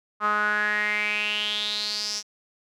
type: tone with band-pass filter sweep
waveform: sawtooth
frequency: 209.5 Hz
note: G#3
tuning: 15 cents sharp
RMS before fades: -26 dBFS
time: 0.2-2.23 s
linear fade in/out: 50 ms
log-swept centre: 1200 to 5700 Hz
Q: 7
effects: none